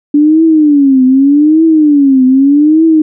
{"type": "tone with vibrato", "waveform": "sine", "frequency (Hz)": 288.8, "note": "D4", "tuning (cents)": -29, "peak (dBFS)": -3, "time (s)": [0.14, 3.02], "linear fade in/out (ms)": 5, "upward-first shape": "triangle", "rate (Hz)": 0.83, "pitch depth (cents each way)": 220, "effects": []}